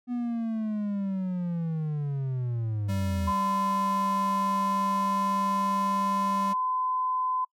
triangle linear sweep, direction down, 247 to 77.78 Hz, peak -25 dBFS, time 0.07-3.33 s, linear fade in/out 50 ms
square tone with pitch glide, 194.5 to 195.97 Hz, G3 to G3, -13 to 0 cents, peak -31 dBFS, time 2.88-6.54 s, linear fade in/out 20 ms, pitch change +13 cents, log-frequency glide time 3.5-5.95 s
sine tone, 1019 Hz, C6, 46 cents flat, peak -25 dBFS, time 3.27-7.45 s, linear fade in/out 10 ms
effects noise-tail reverb RT60 0.1 s tail -26 dB re dry

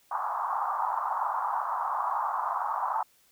pink band-pass noise, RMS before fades -30 dBFS, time 0.11-3.03 s, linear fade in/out 5 ms, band 800 to 1200 Hz, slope 48 dB/octave, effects white hiss -64 dBFS RMS until 3.31 s

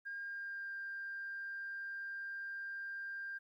sine tone with pitch glide, 1613 to 1592.6 Hz, G6 to G6, +49 to +27 cents, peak -40 dBFS, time 0.05-3.39 s, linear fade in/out 20 ms, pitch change -22 cents, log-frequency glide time 0.15-0.74 s, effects tanh soft clip ceiling -36 dBFS + 13-bit

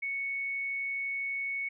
sine tone, 2217 Hz, C#7, in tune, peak -31 dBFS, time 0.02-1.69 s, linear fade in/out 10 ms, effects none

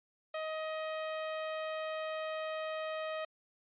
sawtooth tone, 629 Hz, D#5, 19 cents sharp, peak -32 dBFS, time 0.34-3.25 s, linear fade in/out 5 ms, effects resampled to 8000 Hz

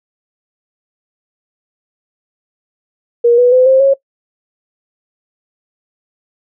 sine tone with pitch steps, 473.9 / 491.2 / 509.1 / 527.7 / 546.9 Hz, A#4 / B4 / C5 / C5 / C#5, +28 / -9 / -47 / +15 / -23 cents, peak -5 dBFS, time 3.24-3.94 s, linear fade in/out 10 ms, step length 140 ms, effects noise-tail reverb RT60 0.1 s tail -21 dB re dry

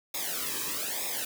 white noise with flanger, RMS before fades -33 dBFS, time 0.14-1.25 s, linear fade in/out 5 ms, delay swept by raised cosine 0.67 to 1.44 ms, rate 1.1 Hz, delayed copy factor -0.85, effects none

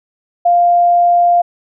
sine tone, 698.5 Hz, F5, in tune, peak -7 dBFS, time 0.45-1.42 s, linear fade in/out 10 ms, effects none

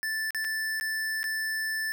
square tone with dropouts, 1760 Hz, A6, in tune, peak -29 dBFS, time 0.03-1.92 s, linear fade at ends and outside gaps 0 ms, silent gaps 0.306-0.347 / 0.444-0.448 / 0.799-0.81 / 1.231-1.241 s, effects 11-bit

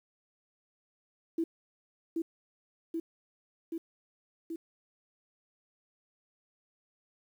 sine tone with echo, 329.6 Hz, E4, in tune, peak -27 dBFS, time 1.38-1.44 s, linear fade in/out 5 ms, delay 780 ms, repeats 4, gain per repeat -2 dB, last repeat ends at 4.56 s, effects 10-bit

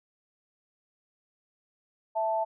sine tone pair together, 659.3 / 880.1 Hz, E5 / A5, 0 / 0 cents, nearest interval perfect fourth, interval 500 cents, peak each -28 dBFS, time 2.15-2.45 s, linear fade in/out 20 ms, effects none

